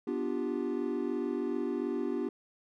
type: chord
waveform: triangle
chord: G dominant seventh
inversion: first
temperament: equal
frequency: 246.9 / 293.7 / 349.2 / 392 Hz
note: B3 / D4 / F4 / G4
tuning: 0 / 0 / 0 / 0 cents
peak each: -34 dBFS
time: 0.07-2.29 s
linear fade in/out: 5 ms
effects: none